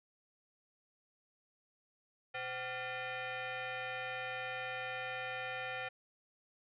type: tone with frequency modulation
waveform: sine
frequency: 516 Hz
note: C5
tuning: 24 cents flat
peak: -38 dBFS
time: 2.34-5.89 s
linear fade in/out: 10 ms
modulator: 638 Hz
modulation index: 3.6
effects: none